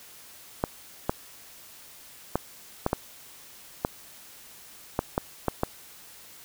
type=clicks; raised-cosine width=1 ms; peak=-9 dBFS; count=10; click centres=0.639 / 1.095 / 2.356 / 2.864 / 2.931 / 3.849 / 4.991 / 5.179 / 5.483 / 5.634 s; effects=white hiss -49 dBFS RMS until 6.44 s